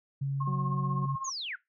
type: tone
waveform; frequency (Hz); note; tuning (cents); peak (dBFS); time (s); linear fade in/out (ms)
sine; 138; C#3; -7; -28; 0.21-1.16; 10
type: tone with tremolo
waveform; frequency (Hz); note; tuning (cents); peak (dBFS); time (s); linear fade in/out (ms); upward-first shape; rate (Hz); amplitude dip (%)
sine; 1075; C6; +47; -31; 0.4-1.3; 10; sine; 16; 70
type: harmonic tone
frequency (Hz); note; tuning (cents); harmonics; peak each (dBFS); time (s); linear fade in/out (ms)
185; F#3; 0; 1 / 2 / 3 / 4; -34 / -45 / -56 / -55; 0.47-1.06; 5
type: linear sweep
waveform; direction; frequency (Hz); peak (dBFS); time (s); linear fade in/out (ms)
sine; down; 6920 to 1318.5; -34; 1.24-1.56; 10
effects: noise-tail reverb RT60 0.2 s tail -20 dB re dry